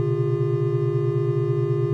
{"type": "tone cluster", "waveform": "triangle", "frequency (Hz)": [121.2, 130.5, 145.1, 351, 404.4], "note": ["B2", "C3", "D3", "F4", "G#4"], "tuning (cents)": [-32, -4, -21, 9, -46], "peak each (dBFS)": -24, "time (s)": [0, 1.93], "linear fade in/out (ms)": 0, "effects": []}